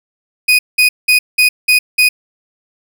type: tone bursts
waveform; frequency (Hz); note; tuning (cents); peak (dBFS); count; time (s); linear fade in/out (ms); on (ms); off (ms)
35% pulse; 2489; D#7; 0; -5; 6; 0.48-2.09; 10; 110; 190
effects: none